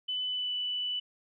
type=tone with pitch glide; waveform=sine; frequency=3003 to 2977 Hz; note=F#7 to F#7; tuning=+25 to +10 cents; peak=-30 dBFS; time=0.08-1 s; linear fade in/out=10 ms; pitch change=-15 cents; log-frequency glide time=0.27-0.53 s; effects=none